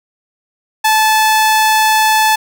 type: tone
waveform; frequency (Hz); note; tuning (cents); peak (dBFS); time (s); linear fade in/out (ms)
sawtooth; 870; A5; -20; -5; 0.84-2.36; 10
effects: none